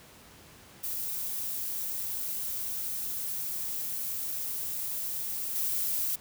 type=noise with level steps; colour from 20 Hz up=violet; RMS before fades=-34 / -30 dBFS; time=0.83-6.16 s; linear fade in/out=10 ms; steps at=5.55 s; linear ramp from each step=10 ms; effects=pink hiss -53 dBFS RMS until 6.2 s + high-pass 60 Hz 12 dB/octave